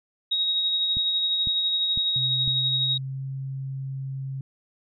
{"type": "tone with tremolo", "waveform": "sine", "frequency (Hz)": 3784, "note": "A#7", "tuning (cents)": 25, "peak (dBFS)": -20, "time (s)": [0.31, 2.98], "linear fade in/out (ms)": 10, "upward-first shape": "sine", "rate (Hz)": 12, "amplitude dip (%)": 30}
{"type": "click train", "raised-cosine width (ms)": 5, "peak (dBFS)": -22, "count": 4, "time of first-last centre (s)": [0.97, 2.478], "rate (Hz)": 1.99}
{"type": "tone with pitch glide", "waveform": "sine", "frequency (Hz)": [130, 134.58], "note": ["C3", "C3"], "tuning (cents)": [-11, 49], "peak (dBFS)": -29, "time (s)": [2.16, 4.41], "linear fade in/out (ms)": 2, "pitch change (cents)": 60, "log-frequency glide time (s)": [2.38, 3.24]}
{"effects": []}